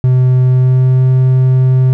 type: tone with pitch glide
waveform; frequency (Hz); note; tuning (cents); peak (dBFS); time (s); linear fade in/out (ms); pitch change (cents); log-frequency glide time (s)
triangle; 127.6 to 129.38; C3 to C3; -43 to -19; -4; 0.04-1.93; 0; +24; 0.45-1.06
effects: none